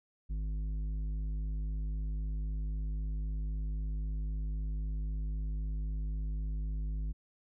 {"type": "tone with tanh clipping", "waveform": "triangle", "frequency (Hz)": 51.91, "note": "G#1", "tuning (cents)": 0, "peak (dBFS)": -34, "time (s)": [0.29, 7.13], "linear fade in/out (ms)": 20, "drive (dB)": 13, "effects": []}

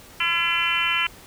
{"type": "harmonic tone", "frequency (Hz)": 339.1, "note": "E4", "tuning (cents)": 49, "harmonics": [3, 4, 5, 6, 7, 8, 9], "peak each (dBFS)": [-31, -28, -31, -30, -25, -26, -26], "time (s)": [0.2, 1.07], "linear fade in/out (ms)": 5, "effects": ["pink hiss -46 dBFS RMS until 1.26 s"]}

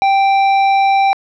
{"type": "tone with hard clipping", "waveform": "sine", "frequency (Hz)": 784, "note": "G5", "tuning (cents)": 0, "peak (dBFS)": -11, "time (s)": [0.02, 1.13], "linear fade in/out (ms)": 0, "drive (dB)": 10, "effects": ["low-pass 5000 Hz 12 dB/octave"]}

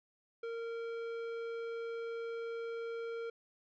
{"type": "tone with tanh clipping", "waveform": "sine", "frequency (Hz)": 461.4, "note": "A#4", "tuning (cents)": -18, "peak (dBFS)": -40, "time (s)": [0.43, 3.3], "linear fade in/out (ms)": 5, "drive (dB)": 13, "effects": []}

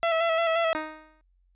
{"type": "tone with vibrato", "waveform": "sawtooth", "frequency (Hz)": 661, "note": "E5", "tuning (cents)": 5, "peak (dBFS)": -18, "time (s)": [0.03, 0.73], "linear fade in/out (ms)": 0, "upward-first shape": "square", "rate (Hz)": 5.7, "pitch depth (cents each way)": 28}
{"type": "tone with exponential decay", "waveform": "10% pulse", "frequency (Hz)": 311.1, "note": "D#4", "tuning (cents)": 0, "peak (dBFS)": -17, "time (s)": [0.75, 1.21], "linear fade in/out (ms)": 0, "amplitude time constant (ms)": 100}
{"effects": ["added 45 Hz sine -62 dBFS peak until 1.55 s", "resampled to 8000 Hz"]}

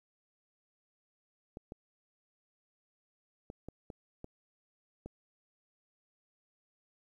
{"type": "clicks", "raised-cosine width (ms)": 2, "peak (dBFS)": -30, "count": 7, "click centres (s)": [1.571, 1.721, 3.501, 3.686, 3.902, 4.244, 5.06], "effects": ["11-bit"]}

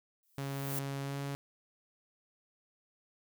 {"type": "noise with exponential growth", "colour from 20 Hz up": "violet", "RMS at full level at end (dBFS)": -36, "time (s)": [0.23, 0.79], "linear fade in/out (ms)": 0, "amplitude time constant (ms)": 120}
{"type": "tone with pitch glide", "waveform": "sawtooth", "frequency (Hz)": [138.2, 140.13], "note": ["C#3", "C#3"], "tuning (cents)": [-5, 19], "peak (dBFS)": -32, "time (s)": [0.38, 1.35], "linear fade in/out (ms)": 0, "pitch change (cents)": 24, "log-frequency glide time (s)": [1.01, 1.18]}
{"effects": []}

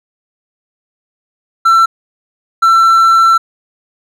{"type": "tone bursts at uneven times", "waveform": "triangle", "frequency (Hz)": 1343, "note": "E6", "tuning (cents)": 32, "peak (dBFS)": -3, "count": 2, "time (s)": [[1.65, 1.86], [2.62, 3.38]], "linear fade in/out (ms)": 10, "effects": []}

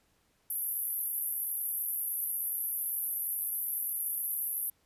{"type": "band-pass noise", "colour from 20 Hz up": "pink", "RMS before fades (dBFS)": -34, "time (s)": [0.5, 4.7], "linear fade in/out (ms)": 5, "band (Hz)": [11000, 13000], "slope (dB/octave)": 96, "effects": ["pink hiss -71 dBFS RMS until 4.85 s", "resampled to 32000 Hz"]}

